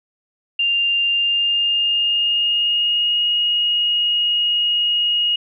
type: tone with pitch glide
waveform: sine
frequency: 2794 to 2876 Hz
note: F7 to F#7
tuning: 0 to -50 cents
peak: -15 dBFS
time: 0.59-5.36 s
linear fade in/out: 5 ms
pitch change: +50 cents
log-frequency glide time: 1.08-3.25 s
effects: none